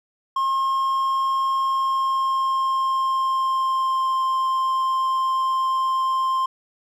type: tone with pitch glide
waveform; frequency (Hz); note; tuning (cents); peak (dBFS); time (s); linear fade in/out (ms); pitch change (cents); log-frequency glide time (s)
triangle; 1071 to 1051.4; C6 to C6; +40 to +8; -17; 0.36-6.46; 5; -32; 1.61-4.23
effects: none